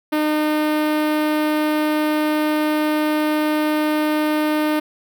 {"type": "tone with notch filter", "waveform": "sawtooth", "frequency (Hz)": 304.7, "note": "D#4", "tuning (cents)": -36, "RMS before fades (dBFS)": -19, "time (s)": [0.12, 4.8], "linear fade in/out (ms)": 10, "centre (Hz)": 6800, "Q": 0.63, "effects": []}